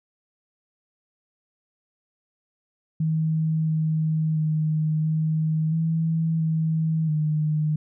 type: tone with pitch steps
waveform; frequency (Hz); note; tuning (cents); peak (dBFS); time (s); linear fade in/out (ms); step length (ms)
sine; 158.6 / 157.5 / 155.5 / 157.4 / 162.3 / 159.8 / 153.2; D#3 / D#3 / D#3 / D#3 / E3 / D#3 / D#3; +33 / +21 / -1 / +20 / -27 / +47 / -27; -20; 3-7.76; 5; 680
effects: none